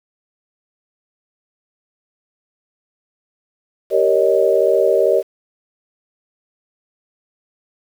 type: chord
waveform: sine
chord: Eb dominant seventh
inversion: first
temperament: just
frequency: 388.9 / 466.7 / 560 / 622.3 Hz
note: G4 / Bb4 / Db5 / Eb5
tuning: -14 / +2 / +18 / 0 cents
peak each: -17 dBFS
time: 3.9-5.23 s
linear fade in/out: 50 ms
effects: 7-bit